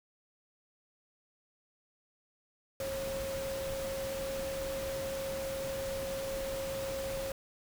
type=tone in noise; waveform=sine; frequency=541 Hz; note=C#5; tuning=42 cents flat; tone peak=-35 dBFS; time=2.8-7.32 s; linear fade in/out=2 ms; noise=pink; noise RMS=-42 dBFS; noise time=2.8-7.32 s; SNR=+4 dB; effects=none